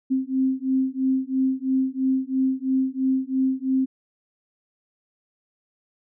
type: beating tone pair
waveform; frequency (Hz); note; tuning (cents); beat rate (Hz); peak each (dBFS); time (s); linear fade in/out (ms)
sine; 261.6 / 264.6; C4 / C4; 0 / +20; 3; -23; 0.1-3.86; 20
effects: none